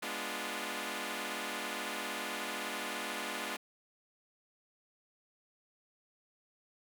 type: chord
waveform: 5% pulse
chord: G# diminished seventh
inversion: none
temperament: equal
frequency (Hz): 207.7 / 246.9 / 293.7 / 349.2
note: G#3 / B3 / D4 / F4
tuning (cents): 0 / 0 / 0 / 0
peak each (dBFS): -31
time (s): 0.02-3.57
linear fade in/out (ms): 10
effects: none